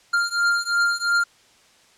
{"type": "beating tone pair", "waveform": "square", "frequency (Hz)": [1396.9, 1399.8], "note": ["F6", "F6"], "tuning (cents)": [0, 4], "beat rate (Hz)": 2.9, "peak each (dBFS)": [-22, -23], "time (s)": [0.13, 1.24], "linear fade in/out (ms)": 10, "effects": ["white hiss -55 dBFS RMS until 1.97 s", "low-pass 7000 Hz 12 dB/octave"]}